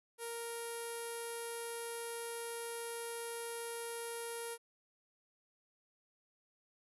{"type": "tone with low-pass filter", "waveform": "sawtooth", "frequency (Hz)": 466.2, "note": "A#4", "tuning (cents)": 0, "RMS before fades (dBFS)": -43, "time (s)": [0.18, 4.58], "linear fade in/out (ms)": 50, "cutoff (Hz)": 11000, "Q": 8.2, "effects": []}